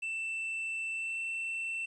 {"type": "tone with pitch glide", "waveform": "triangle", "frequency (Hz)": [2666, 2685], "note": ["E7", "E7"], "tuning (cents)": [19, 31], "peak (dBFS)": -32, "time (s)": [0.02, 1.86], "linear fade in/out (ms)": 10, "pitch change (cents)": 12, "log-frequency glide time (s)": [0.93, 1.2], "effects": ["resampled to 24000 Hz", "11-bit"]}